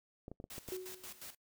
clicks, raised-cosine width 2 ms, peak -33 dBFS, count 6, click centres 0.281 / 0.316 / 0.401 / 0.441 / 0.581 / 0.687 s
white noise with tremolo, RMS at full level -48 dBFS, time 0.5-1.35 s, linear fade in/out 5 ms, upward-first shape square, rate 5.6 Hz, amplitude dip 75%
sine tone with exponential decay, 370 Hz, F#4, in tune, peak -36 dBFS, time 0.72-1.23 s, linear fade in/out 1 ms, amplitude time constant 110 ms
effects noise-tail reverb RT60 0.1 s tail -25 dB re dry

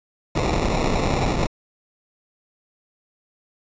pink noise with sample-and-hold, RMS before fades -21 dBFS, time 0.35-1.47 s, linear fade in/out 10 ms, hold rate 1575 Hz, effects resampled to 16000 Hz

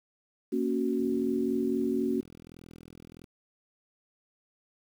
sine chord, F# major, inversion first, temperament equal, 233.1 / 277.2 / 370 Hz, A#3 / C#4 / F#4, 0 / 0 / 0 cents, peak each -30 dBFS, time 0.52-2.21 s, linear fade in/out 10 ms
click train, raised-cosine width 3 ms, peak -35 dBFS, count 94, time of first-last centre 1-3.241 s, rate 41.5 Hz
effects high-pass 100 Hz 12 dB/octave + 9-bit

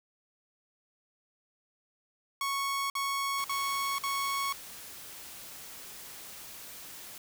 sawtooth tone bursts, 1106 Hz, C#6, 4 cents flat, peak -26 dBFS, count 4, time 2.41-4.526 s, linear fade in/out 2 ms, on 490 ms, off 52 ms
white noise, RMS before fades -46 dBFS, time 3.38-7.18 s, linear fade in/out 2 ms
effects none

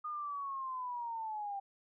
sine linear sweep, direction down, 1230 to 784 Hz, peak -37 dBFS, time 0.04-1.6 s, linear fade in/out 10 ms, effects none

